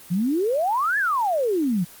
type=exponential two-way sweep; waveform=sine; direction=up then down; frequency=163.5 to 1760 to 163.5 Hz; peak=-19 dBFS; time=0.1-1.85 s; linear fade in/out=20 ms; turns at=0.98 s; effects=white hiss -45 dBFS RMS until 2 s + Opus 24 kbps